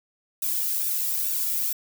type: noise with flanger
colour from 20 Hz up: violet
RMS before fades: -26 dBFS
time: 0.42-1.73 s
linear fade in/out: 5 ms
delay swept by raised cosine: 0.95 to 1.95 ms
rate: 2.3 Hz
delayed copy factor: -0.75
effects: none